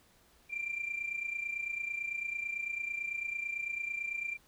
sine tone with amplitude modulation, 2369 Hz, D7, 14 cents sharp, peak -30 dBFS, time 0.49-4.38 s, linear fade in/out 50 ms, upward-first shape sine, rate 29 Hz, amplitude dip 75%, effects tanh soft clip ceiling -28 dBFS + pink hiss -65 dBFS RMS until 4.47 s

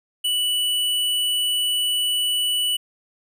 square tone, 2960 Hz, F#7, in tune, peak -20 dBFS, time 0.24-2.77 s, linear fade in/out 10 ms, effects none

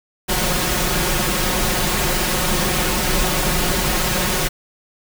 pink noise with comb filter, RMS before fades -19 dBFS, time 0.28-4.49 s, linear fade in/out 20 ms, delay 5.5 ms, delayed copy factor +0.75, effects none

